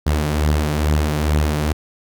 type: beating tone pair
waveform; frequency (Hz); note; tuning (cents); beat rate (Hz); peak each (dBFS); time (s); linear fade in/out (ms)
sawtooth; 73.42 / 75.72; D2 / D#2; 0 / -47; 2.3; -18 / -13; 0.06-1.73; 10
effects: none